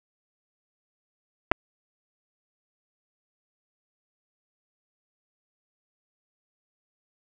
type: clicks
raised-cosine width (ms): 0.5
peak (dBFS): -5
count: 2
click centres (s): 1.515 / 1.518
effects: none